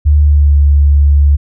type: tone with pitch glide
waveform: sine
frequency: 73.9 to 71.8 Hz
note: D2 to D2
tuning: +11 to -39 cents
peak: -4 dBFS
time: 0.05-1.37 s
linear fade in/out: 20 ms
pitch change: -50 cents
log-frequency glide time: 0.2-0.57 s
effects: none